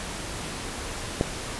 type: click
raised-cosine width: 2 ms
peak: -7 dBFS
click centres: 1.211 s
effects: pink hiss -34 dBFS RMS until 1.59 s + resampled to 24000 Hz